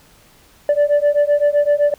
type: beating tone pair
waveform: sine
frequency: 580 / 587.8 Hz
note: D5 / D5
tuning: -22 / +1 cents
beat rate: 7.8 Hz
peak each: -13 dBFS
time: 0.69-1.94 s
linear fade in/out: 2 ms
effects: tanh soft clip ceiling -9 dBFS + pink hiss -50 dBFS RMS until 1.98 s